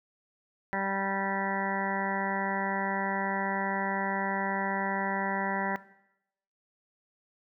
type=harmonic tone; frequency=195.2 Hz; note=G3; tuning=7 cents flat; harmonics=1 / 2 / 3 / 4 / 5 / 7 / 8 / 9 / 10; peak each=-36 / -40 / -37 / -35 / -36 / -41 / -41 / -37 / -36 dBFS; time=0.73-5.76 s; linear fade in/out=0 ms; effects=noise-tail reverb RT60 0.8 s tail -17 dB re dry